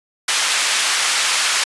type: band-pass noise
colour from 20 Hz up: pink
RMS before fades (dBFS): -18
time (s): 0.28-1.64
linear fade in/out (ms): 5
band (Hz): 1500 to 10000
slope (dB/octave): 12
effects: resampled to 24000 Hz